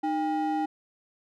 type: ring-modulated tone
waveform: triangle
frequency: 554.4 Hz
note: C#5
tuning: in tune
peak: -20 dBFS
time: 0.03-0.66 s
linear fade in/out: 10 ms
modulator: 247 Hz
effects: none